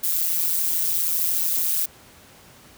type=noise with amplitude modulation; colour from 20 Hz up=violet; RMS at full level=-19 dBFS; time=0.03-1.86 s; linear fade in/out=10 ms; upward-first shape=sine; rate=167 Hz; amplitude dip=80%; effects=pink hiss -49 dBFS RMS until 2.77 s + high-pass 60 Hz 12 dB/octave